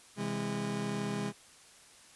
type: chord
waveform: 30% pulse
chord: C augmented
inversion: none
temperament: just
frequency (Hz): 130.81 / 163.52 / 204.4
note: C3 / E3 / G#3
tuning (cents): 0 / -14 / -27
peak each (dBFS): -37 / -38 / -32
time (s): 0.16-1.33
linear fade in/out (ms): 50
effects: white hiss -57 dBFS RMS until 2.15 s + resampled to 24000 Hz